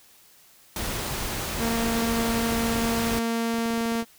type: noise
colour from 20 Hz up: pink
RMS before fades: -30 dBFS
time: 0.76-3.19 s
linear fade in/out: 2 ms
type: tone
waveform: sawtooth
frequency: 230 Hz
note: A#3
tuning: 23 cents flat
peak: -20 dBFS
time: 1.58-4.05 s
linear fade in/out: 50 ms
type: clicks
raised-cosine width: 2 ms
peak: -28 dBFS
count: 11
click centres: 3.541 / 3.585 / 3.659 / 3.706 / 3.737 / 3.777 / 3.81 / 3.857 / 3.921 / 3.954 / 4.025 s
effects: white hiss -55 dBFS RMS until 4.18 s